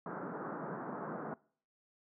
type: band-pass noise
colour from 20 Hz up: pink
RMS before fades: -42 dBFS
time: 0.06-1.34 s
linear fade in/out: 2 ms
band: 150 to 1500 Hz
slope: 48 dB/octave
effects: noise-tail reverb RT60 0.5 s tail -23 dB re dry